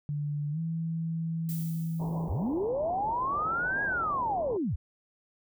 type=tone with pitch glide; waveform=sine; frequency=146.83 to 163.86 Hz; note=D3 to E3; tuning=0 to -10 cents; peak=-29 dBFS; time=0.09-2.28 s; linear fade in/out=0 ms; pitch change=+190 cents; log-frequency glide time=0.51-0.59 s
type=noise with exponential decay; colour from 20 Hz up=violet; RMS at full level=-40 dBFS; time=1.49-2.69 s; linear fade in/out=0 ms; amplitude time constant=260 ms
type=low-pass noise; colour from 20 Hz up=white; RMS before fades=-40 dBFS; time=1.99-4.58 s; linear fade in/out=20 ms; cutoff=1000 Hz; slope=96 dB/octave
type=linear two-way sweep; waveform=sine; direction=up then down; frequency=53.1 to 1661.2 to 53.1 Hz; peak=-27 dBFS; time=2.29-4.76 s; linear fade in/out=10 ms; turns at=3.83 s
effects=none